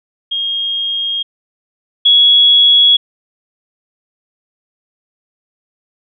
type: tone pair in turn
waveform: sine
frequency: 3246 / 3349 Hz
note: G#7 / G#7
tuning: -40 / +14 cents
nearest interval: minor second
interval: 54 cents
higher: second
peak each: -15 / -5 dBFS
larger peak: second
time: 0.31-1.23 / 2.05-2.97 s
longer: neither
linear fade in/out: 10 ms
effects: none